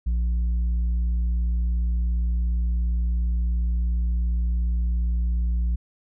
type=tone with tanh clipping; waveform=sine; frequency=58.6 Hz; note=A#1; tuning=10 cents sharp; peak=-21 dBFS; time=0.06-5.76 s; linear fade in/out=10 ms; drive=4 dB; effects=none